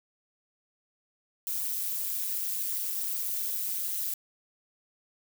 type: noise with amplitude modulation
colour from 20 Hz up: violet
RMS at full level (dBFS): -28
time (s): 1.47-4.14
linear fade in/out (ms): 0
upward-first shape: sine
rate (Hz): 194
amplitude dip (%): 90
effects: none